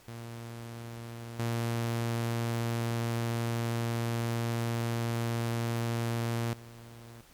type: tone with level steps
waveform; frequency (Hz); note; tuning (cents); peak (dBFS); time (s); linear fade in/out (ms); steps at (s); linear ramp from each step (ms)
sawtooth; 116.54; A#2; 0; -36 / -25 / -43; 0.08-7.21; 0; 1.39 / 6.53; 2
effects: pink hiss -58 dBFS RMS until 7.33 s + MP3 96 kbps